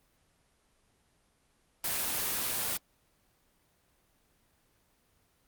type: noise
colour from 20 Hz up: white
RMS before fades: -32 dBFS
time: 1.84-2.77 s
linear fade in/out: 2 ms
effects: pink hiss -70 dBFS RMS until 5.47 s + Opus 24 kbps